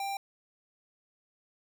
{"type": "tone", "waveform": "square", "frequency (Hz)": 790, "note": "G5", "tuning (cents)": 13, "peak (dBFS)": -33, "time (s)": [0, 0.17], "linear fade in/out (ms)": 2, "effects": []}